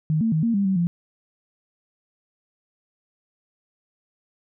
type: tone with pitch steps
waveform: sine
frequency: 155.6 / 225.1 / 157.8 / 231 / 199.4 / 191.2 / 172.1 Hz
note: D#3 / A3 / D#3 / A#3 / G3 / G3 / F3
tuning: 0 / +40 / +25 / -16 / +30 / -43 / -25 cents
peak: -18 dBFS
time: 0.1-0.87 s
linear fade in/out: 0 ms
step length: 110 ms
effects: none